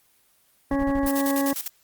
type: noise bursts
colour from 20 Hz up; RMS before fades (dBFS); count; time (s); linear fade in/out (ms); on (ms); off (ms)
brown; -31; 5; 0.71-1.076; 5; 50; 29
type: harmonic tone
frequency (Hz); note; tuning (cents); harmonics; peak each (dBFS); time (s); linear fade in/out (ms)
277.2; C#4; 0; 1 / 2 / 3 / 4 / 6 / 7; -22 / -28 / -32 / -34 / -38 / -39; 0.71-1.53; 2
type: noise with tremolo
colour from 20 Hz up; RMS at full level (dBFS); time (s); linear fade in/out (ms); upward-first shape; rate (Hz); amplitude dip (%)
blue; -29; 1.06-1.68; 5; square; 10; 75
effects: white hiss -62 dBFS RMS until 1.83 s + Opus 24 kbps